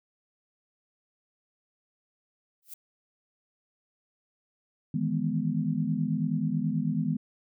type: noise with exponential growth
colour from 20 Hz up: violet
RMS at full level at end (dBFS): -37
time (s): 2.62-2.74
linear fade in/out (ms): 5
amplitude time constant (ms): 26
type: chord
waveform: sine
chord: E major seventh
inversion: third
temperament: equal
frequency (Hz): 155.56 / 164.81 / 207.7 / 246.9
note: D#3 / E3 / G#3 / B3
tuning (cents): 0 / 0 / 0 / 0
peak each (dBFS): -31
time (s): 4.94-7.17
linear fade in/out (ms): 5
effects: none